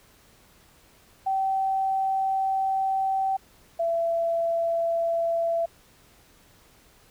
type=tone pair in turn; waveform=sine; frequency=771 / 670.6 Hz; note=G5 / E5; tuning=-29 / +30 cents; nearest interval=major second; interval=241 cents; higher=first; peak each=-22 dBFS; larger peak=neither; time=1.26-3.37 / 3.79-5.66 s; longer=first; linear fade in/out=10 ms; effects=pink hiss -57 dBFS RMS until 7.1 s